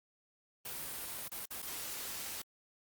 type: noise with dropouts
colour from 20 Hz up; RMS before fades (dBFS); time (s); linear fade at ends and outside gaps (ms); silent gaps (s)
white; -42; 0.65-2.42; 5; 1.283-1.316 / 1.457-1.506 / 1.621-1.626
effects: Opus 32 kbps